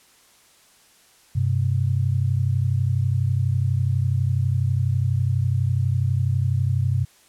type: tone pair together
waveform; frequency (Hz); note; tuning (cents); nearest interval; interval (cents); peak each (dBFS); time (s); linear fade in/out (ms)
sine; 96.39 / 128.5; G2 / C3; -29 / -31; perfect fourth; 498; -21 / -21; 1.35-7.05; 10
effects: white hiss -55 dBFS RMS until 7.28 s + low-pass 11000 Hz 12 dB/octave